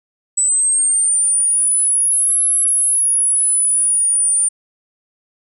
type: linear two-way sweep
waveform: sine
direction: up then down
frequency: 7902 to 11000 to 9180 Hz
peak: -12 dBFS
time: 0.37-4.49 s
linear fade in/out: 10 ms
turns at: 2.43 s
effects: none